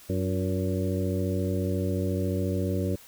harmonic tone with a mistuned harmonic, 94.2 Hz, F#2, 32 cents sharp, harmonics 1 / 2 / 3 / 4 / 5 / 6, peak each -28 / -31 / -33 / -34 / -35 / -36 dBFS, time 0.09-2.96 s, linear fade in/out 10 ms, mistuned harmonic 4, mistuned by -63 cents, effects white hiss -51 dBFS RMS until 3.07 s

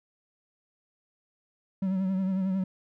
triangle tone with vibrato, 189.7 Hz, F#3, 43 cents sharp, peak -23 dBFS, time 1.82-2.64 s, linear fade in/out 5 ms, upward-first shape triangle, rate 11 Hz, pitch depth 52 cents each way, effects none

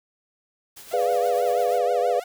white noise with tremolo, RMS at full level -42 dBFS, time 0.76-1.79 s, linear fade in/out 10 ms, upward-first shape sine, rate 8.5 Hz, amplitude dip 40%
sawtooth tone with vibrato, 644 Hz, E5, 41 cents flat, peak -32 dBFS, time 0.91-2.24 s, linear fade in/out 5 ms, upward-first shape triangle, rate 6.2 Hz, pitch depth 280 cents each way
sine chord, G# diminished seventh, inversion none, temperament equal, 415.3 / 493.9 / 587.3 / 698.5 Hz, G#4 / B4 / D5 / F5, 0 / 0 / 0 / 0 cents, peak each -28 / -23 / -27 / -23 dBFS, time 0.93-2.2 s, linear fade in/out 5 ms
effects none

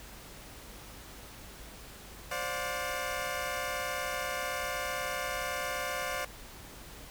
15% pulse tone cluster, 523 / 584 / 718 Hz, C5 / D5 / F5, -1 / -10 / +48 cents, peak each -31 dBFS, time 2.31-6.25 s, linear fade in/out 5 ms, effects added 50 Hz sine -53 dBFS peak until 7.1 s + pink hiss -49 dBFS RMS until 7.1 s

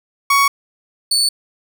30% pulse tone pair in turn, 1117 / 4468 Hz, C#6 / C#8, +13 / +13 cents, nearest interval 2 octaves, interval 2400 cents, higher second, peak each -8 / -10 dBFS, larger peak first, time 0.3-0.48 / 1.11-1.29 s, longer neither, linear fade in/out 5 ms, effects none

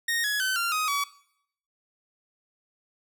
sawtooth tone with pitch steps, 1857 / 1683.3 / 1525.9 / 1383.2 / 1253.8 / 1136.5 Hz, A#6 / G#6 / G6 / F6 / D#6 / C#6, -7 / +23 / -47 / -17 / +13 / +43 cents, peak -21 dBFS, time 0.08-1.04 s, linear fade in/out 5 ms, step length 160 ms, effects noise-tail reverb RT60 0.7 s tail -19 dB re dry

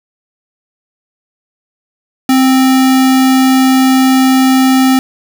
sine tone with sample-and-hold, 261.6 Hz, C4, in tune, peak -5 dBFS, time 2.29-4.99 s, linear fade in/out 2 ms, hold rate 1050 Hz, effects none

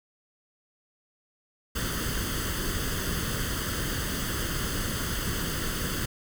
pink noise with comb filter, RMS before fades -30 dBFS, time 1.75-6.06 s, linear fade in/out 10 ms, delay 0.63 ms, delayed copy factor +0.7, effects none

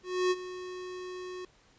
square tone with ADSR envelope, 365.5 Hz, F#4, 21 cents flat, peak -24 dBFS, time 0.03-1.45 s, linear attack 280 ms, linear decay 38 ms, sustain -15 dB, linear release 3 ms, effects pink hiss -63 dBFS RMS until 1.78 s + resampled to 16000 Hz

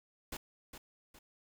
pink noise with echo, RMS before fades -42 dBFS, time 0.32-0.37 s, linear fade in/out 5 ms, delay 410 ms, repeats 2, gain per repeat -8 dB, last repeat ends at 1.19 s, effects none

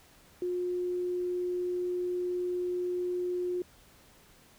sine tone, 358.1 Hz, F4, 43 cents sharp, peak -29 dBFS, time 0.42-3.62 s, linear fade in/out 2 ms, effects pink hiss -59 dBFS RMS until 4.58 s

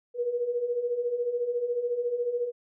sine beating tone pair, 471.5 / 485.5 Hz, A#4 / B4, +20 / -30 cents, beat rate 14 Hz, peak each -33 / -27 dBFS, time 0.14-2.52 s, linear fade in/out 50 ms, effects none

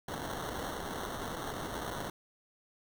white noise with sample-and-hold, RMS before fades -39 dBFS, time 0.08-2.1 s, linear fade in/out 5 ms, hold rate 2450 Hz, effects none

